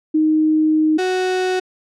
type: tone pair in turn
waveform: sine / 35% pulse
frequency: 311.1 / 370 Hz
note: D#4 / F#4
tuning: 0 / 0 cents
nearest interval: minor third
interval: 300 cents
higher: second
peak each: -12 / -15 dBFS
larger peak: first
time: 0.14-0.98 / 0.98-1.6 s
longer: first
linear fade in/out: 10 ms
effects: low-pass 6000 Hz 12 dB/octave